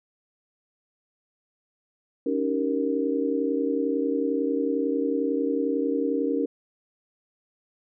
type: chord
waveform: sine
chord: Eb dominant seventh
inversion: third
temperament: just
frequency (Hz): 280 / 311.1 / 388.9 / 466.7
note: Db4 / Eb4 / G4 / Bb4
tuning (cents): +18 / 0 / -14 / +2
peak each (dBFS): -26 / -30 / -31 / -27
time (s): 2.26-6.46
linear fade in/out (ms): 5
effects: none